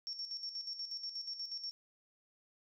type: tone with tremolo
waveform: sine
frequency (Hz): 5480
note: F8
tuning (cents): -34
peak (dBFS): -38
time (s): 0.07-1.71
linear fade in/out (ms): 0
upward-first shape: square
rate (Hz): 8.3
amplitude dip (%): 60
effects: none